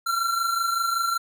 square tone pair together, 1358.7 / 1384 Hz, F6 / F6, -48 / -16 cents, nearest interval unison, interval 32 cents, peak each -24 / -30 dBFS, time 0.06-1.18 s, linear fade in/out 10 ms, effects none

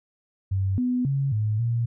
sine tone with pitch steps, 96.2 / 248.8 / 137.8 / 107.1 / 117.3 Hz, G2 / B3 / C#3 / A2 / A#2, -32 / +13 / -10 / -46 / +11 cents, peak -21 dBFS, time 0.51-1.86 s, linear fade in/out 10 ms, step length 270 ms, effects none

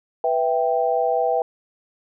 sine chord, E minor, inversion second, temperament equal, 493.9 / 659.3 / 784 Hz, B4 / E5 / G5, 0 / 0 / 0 cents, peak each -22 dBFS, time 0.24-1.42 s, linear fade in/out 2 ms, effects none

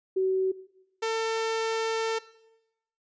sine / sawtooth tone pair in turn, 378.2 / 448.6 Hz, F#4 / A4, +38 / +34 cents, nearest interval minor third, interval 296 cents, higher second, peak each -22 dBFS, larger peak neither, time 0.16-0.52 / 1.02-2.19 s, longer second, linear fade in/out 10 ms, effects noise-tail reverb RT60 0.9 s tail -19 dB re dry + resampled to 16000 Hz

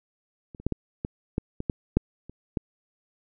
clicks, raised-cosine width 3 ms, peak -29 / -30 / -11 / -13 / -16 / -12 / -18 / -12 / -6 / -28 / -13 dBFS, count 11, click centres 0.548 / 0.6 / 0.666 / 0.723 / 1.049 / 1.381 / 1.604 / 1.698 / 1.97 / 2.296 / 2.572 s, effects none

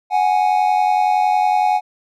triangle tone pair together, 740 / 830.8 Hz, F#5 / G#5, 0 / 0 cents, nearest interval major second, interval 200 cents, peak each -14 dBFS, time 0.1-1.81 s, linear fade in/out 50 ms, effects none

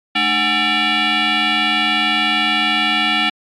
sine tone with frequency modulation, 303.3 Hz, D#4, 44 cents flat, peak -12 dBFS, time 0.15-3.3 s, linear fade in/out 10 ms, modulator 520 Hz, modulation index 6.3, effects tanh soft clip ceiling -9 dBFS + MP3 96 kbps

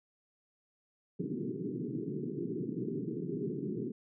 white band-pass noise, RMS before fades -37 dBFS, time 1.19-3.92 s, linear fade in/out 10 ms, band 120 to 420 Hz, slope 96 dB/octave, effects none

